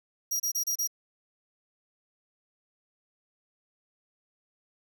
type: tone bursts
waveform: sawtooth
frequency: 5710 Hz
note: F8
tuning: 37 cents sharp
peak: -24 dBFS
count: 5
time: 0.31-0.875 s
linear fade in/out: 10 ms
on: 89 ms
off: 30 ms
effects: none